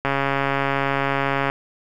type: click train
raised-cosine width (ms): 0.5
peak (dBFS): -6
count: 201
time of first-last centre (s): 0.05-1.499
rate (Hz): 138
effects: 8-bit